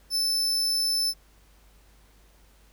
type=tone; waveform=40% pulse; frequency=5274 Hz; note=E8; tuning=in tune; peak=-22 dBFS; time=0.1-1.14 s; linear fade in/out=50 ms; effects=added 50 Hz sine -56 dBFS peak until 2.72 s + pink hiss -61 dBFS RMS until 2.72 s